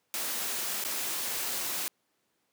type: noise with dropouts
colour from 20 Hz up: white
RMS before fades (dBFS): -33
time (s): 0.14-1.88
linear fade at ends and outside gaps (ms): 0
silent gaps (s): 0.84-0.849
effects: pink hiss -75 dBFS RMS until 2.52 s + high-pass 200 Hz 12 dB/octave